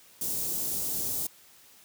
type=band-stop noise; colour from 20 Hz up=white; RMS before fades=-31 dBFS; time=0.21-1.27 s; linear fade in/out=5 ms; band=460 to 6900 Hz; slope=12 dB/octave; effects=white hiss -56 dBFS RMS until 1.84 s + high-pass 60 Hz 12 dB/octave